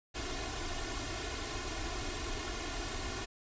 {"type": "noise with comb filter", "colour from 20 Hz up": "pink", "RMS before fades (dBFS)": -38, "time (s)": [0.14, 3.26], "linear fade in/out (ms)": 20, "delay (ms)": 2.8, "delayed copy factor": 1, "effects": ["resampled to 16000 Hz"]}